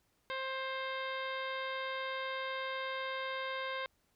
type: harmonic tone with a mistuned harmonic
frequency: 528 Hz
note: C5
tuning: 16 cents sharp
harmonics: 1 / 2 / 3 / 4 / 5 / 6 / 7 / 8 / 9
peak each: -41 / -41 / -43 / -44 / -51 / -50 / -48 / -60 / -58 dBFS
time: 0.3-3.86 s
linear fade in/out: 0 ms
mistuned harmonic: 8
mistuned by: -26 cents
effects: pink hiss -75 dBFS RMS until 4.15 s